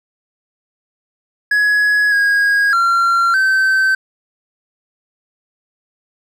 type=tone with pitch steps; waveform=triangle; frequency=1679 / 1641 / 1373 / 1544 Hz; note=G#6 / G#6 / F6 / G6; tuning=+18 / -21 / -30 / -27 cents; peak=-9 dBFS; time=1.51-3.95 s; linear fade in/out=5 ms; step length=610 ms; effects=none